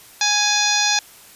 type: harmonic tone with a mistuned harmonic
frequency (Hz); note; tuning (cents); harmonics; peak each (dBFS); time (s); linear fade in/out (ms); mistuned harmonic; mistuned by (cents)
830.6; G#5; 0; 1 / 2 / 3 / 4 / 5 / 6 / 7 / 8; -24 / -24 / -24 / -24 / -24 / -24 / -24 / -24; 0.21-0.99; 2; 4; +79
effects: white hiss -45 dBFS RMS until 1.35 s + resampled to 32000 Hz